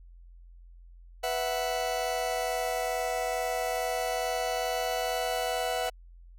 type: chord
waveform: 40% pulse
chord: B suspended fourth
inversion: none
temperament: just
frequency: 493.9 / 658.5 / 740.8 Hz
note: B4 / E5 / F#5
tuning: 0 / -2 / +2 cents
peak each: -33 / -32 / -31 dBFS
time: 1.23-5.9 s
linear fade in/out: 10 ms
effects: added 43 Hz sine -48 dBFS peak until 6.38 s + AAC 64 kbps